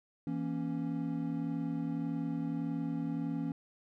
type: chord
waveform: triangle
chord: A# diminished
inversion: second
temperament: equal with one note detuned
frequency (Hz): 164.81 / 235.5 / 277.2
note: E3 / A#3 / C#4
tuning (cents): 0 / +18 / 0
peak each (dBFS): -35 / -37 / -34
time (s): 0.27-3.52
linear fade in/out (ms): 2
effects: none